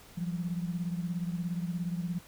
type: beating tone pair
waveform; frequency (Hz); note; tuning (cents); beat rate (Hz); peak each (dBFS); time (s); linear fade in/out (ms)
sine; 170.9 / 187.9; F3 / F#3; -37 / +27; 17; -32 / -37; 0.17-2.19; 10
effects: pink hiss -54 dBFS RMS until 2.27 s